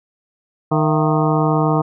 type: harmonic tone with a mistuned harmonic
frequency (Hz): 154.5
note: D#3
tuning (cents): -12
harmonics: 1 / 2 / 3 / 4 / 5 / 6 / 7 / 8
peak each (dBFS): -17 / -20 / -22 / -23 / -24 / -25 / -25 / -26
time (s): 0.71-1.82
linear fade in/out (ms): 10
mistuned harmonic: 4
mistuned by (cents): +130
effects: none